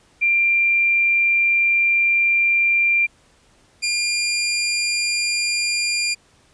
sine / 20% pulse tone pair in turn, 2377 / 2400 Hz, D7 / D7, +20 / +37 cents, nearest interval unison, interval 17 cents, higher second, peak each -14 dBFS, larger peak neither, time 0.21-3.07 / 3.82-6.15 s, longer first, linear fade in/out 20 ms, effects pink hiss -56 dBFS RMS until 6.53 s + resampled to 22050 Hz

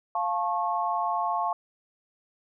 sine chord, F augmented, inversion none, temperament just, 698.5 / 873.1 / 1091.3 Hz, F5 / A5 / C#6, 0 / -14 / -27 cents, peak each -29 dBFS, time 0.15-1.53 s, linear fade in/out 2 ms, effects none

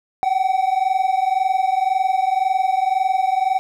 triangle tone pair together, 749 / 770.9 Hz, F#5 / G5, +21 / -29 cents, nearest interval unison, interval 50 cents, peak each -17 dBFS, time 0.23-3.59 s, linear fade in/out 0 ms, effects none

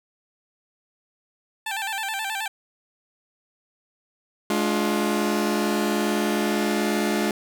15% pulse tone with vibrato, 830.6 Hz, G#5, in tune, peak -20 dBFS, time 1.66-2.48 s, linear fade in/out 5 ms, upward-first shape square, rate 9.4 Hz, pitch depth 99 cents each way
sawtooth chord, D diminished, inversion second, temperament just, 211.4 / 293.7 / 352.4 Hz, Ab3 / D4 / F4, +31 / 0 / +16 cents, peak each -20 / -24 / -22 dBFS, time 4.5-7.31 s, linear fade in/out 2 ms
effects none

